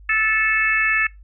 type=harmonic tone; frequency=437.6 Hz; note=A4; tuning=9 cents flat; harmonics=3 / 4 / 5 / 6; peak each=-26 / -19 / -22 / -22 dBFS; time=0.09-1.07 s; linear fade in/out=5 ms; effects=noise-tail reverb RT60 0.2 s tail -22 dB re dry + added 50 Hz sine -41 dBFS peak until 1.23 s